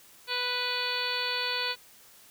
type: harmonic tone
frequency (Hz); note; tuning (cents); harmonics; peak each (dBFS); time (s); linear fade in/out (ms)
493.9; B4; 0; 1 / 2 / 3 / 4 / 5 / 6 / 7 / 8 / 9; -39 / -37 / -36 / -40 / -35 / -39 / -37 / -38 / -34; 0.27-1.76; 50
effects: white hiss -55 dBFS RMS until 2.3 s